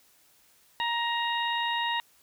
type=harmonic tone; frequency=939 Hz; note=A#5; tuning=12 cents sharp; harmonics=1 / 2 / 3 / 4; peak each=-29 / -32 / -34 / -35 dBFS; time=0.8-2 s; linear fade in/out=0 ms; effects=white hiss -62 dBFS RMS until 2.22 s